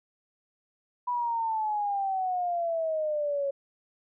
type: exponential sweep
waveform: sine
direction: down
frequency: 987.8 to 551 Hz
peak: -26 dBFS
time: 1.07-3.51 s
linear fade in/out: 10 ms
effects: none